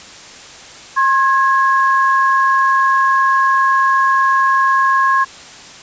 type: tone pair together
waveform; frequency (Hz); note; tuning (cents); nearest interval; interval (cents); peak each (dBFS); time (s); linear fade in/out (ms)
sine; 1070 / 1658.1; C6 / G#6; +38 / -3; minor sixth; 759; -11 / -16; 0.96-5.25; 20
effects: white hiss -36 dBFS RMS until 5.82 s + resampled to 16000 Hz